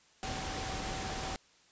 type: tone in noise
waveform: sine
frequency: 764 Hz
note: G5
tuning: 45 cents flat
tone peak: -43 dBFS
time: 0.23-1.36 s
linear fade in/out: 0 ms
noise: pink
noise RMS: -38 dBFS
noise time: 0.23-1.36 s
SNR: -8 dB
effects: white hiss -64 dBFS RMS until 1.71 s + resampled to 16000 Hz

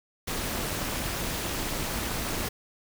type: noise with amplitude modulation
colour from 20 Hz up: pink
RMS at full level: -28 dBFS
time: 0.27-2.49 s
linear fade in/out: 10 ms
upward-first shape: sine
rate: 287 Hz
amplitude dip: 70%
effects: none

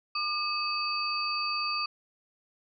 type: tone cluster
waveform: sine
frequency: 1200 / 2570 / 4602 Hz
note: D6 / E7 / D8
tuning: +37 / -45 / -36 cents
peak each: -31 / -35 / -32 dBFS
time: 0.15-1.86 s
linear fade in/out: 5 ms
effects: none

